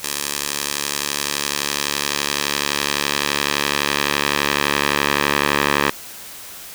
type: tone with band-pass filter sweep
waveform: 10% pulse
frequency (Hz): 71.8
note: D2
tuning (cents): -39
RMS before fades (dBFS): -21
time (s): 0.03-5.9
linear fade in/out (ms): 5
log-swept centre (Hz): 8900 to 1900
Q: 0.71
effects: white hiss -36 dBFS RMS until 6.74 s